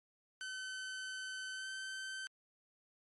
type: tone with pitch glide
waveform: sawtooth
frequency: 1525 to 1542.7 Hz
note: G6 to G6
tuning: -48 to -28 cents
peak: -38 dBFS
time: 0.41-2.27 s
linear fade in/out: 0 ms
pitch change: +20 cents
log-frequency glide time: 1.53-1.68 s
effects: low-pass 10000 Hz 12 dB/octave + MP3 48 kbps